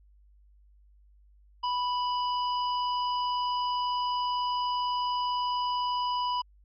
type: harmonic tone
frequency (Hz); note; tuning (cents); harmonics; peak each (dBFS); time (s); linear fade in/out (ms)
987.8; B5; 0; 1 / 3 / 5; -27 / -37 / -41; 1.63-6.42; 10
effects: added 50 Hz sine -56 dBFS peak until 6.64 s